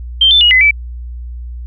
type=tone with pitch steps; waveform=sine; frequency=3152 / 3534 / 2895 / 2029 / 2309 Hz; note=G7 / A7 / F#7 / B6 / D7; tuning=+9 / +7 / -38 / +46 / -30 cents; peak=-5 dBFS; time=0.21-0.71 s; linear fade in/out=5 ms; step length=100 ms; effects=added 60 Hz sine -23 dBFS peak until 1.66 s